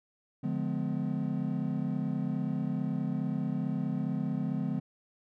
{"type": "chord", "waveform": "triangle", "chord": "D diminished seventh", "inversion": "none", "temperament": "just", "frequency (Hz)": [146.83, 176.2, 211.4, 253.7], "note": ["D3", "F3", "Ab3", "Cb4"], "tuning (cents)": [0, 16, 31, 47], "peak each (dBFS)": -33, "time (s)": [0.43, 4.8], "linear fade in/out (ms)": 10, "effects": []}